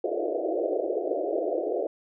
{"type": "band-pass noise", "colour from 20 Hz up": "pink", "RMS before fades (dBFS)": -28, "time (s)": [0.04, 1.87], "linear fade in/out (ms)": 2, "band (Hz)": [320, 690], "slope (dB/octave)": 96, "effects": []}